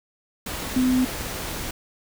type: tone in noise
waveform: sine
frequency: 254.7 Hz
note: C4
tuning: 46 cents flat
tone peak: -17 dBFS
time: 0.76-1.05 s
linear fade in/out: 5 ms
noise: pink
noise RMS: -31 dBFS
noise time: 0.46-1.71 s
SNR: +11 dB
effects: none